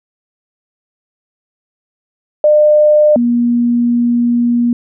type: tone pair in turn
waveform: sine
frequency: 602 / 238.9 Hz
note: D5 / A#3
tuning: +43 / +43 cents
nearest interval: octave + major third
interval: 1600 cents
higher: first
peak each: -5 / -9 dBFS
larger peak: first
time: 2.44-3.16 / 3.16-4.73 s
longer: second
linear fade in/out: 2 ms
effects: none